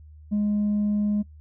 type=tone with tanh clipping; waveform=triangle; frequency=207.7 Hz; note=G#3; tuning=in tune; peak=-21 dBFS; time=0.31-1.23 s; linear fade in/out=20 ms; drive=6 dB; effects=noise-tail reverb RT60 0.1 s tail -22 dB re dry + added 76 Hz sine -44 dBFS peak until 1.4 s